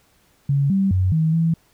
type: tone with pitch steps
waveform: sine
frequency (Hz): 140 / 194.2 / 92.9 / 159.3 / 164.4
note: C#3 / G3 / F#2 / D#3 / E3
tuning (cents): +18 / -16 / +7 / +41 / -4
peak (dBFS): -15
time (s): 0.49-1.54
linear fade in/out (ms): 5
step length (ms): 210
effects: pink hiss -59 dBFS RMS until 1.73 s